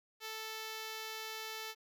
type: tone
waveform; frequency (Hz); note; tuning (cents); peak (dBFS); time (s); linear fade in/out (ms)
5% pulse; 440; A4; 0; -30; 0.2-1.75; 50
effects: none